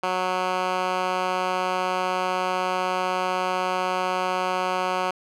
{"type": "tone with band-pass filter", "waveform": "10% pulse", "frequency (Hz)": 184, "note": "F#3", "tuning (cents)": -9, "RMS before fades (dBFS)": -25, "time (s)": [0.03, 5.11], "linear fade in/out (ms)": 5, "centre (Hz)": 1300, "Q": 0.69, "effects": []}